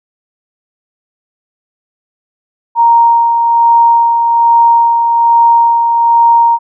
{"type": "tone with tremolo", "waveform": "sine", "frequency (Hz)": 932.3, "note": "A#5", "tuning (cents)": 0, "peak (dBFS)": -3, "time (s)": [2.75, 6.59], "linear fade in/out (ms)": 50, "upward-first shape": "sine", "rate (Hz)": 1.2, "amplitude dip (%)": 40, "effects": []}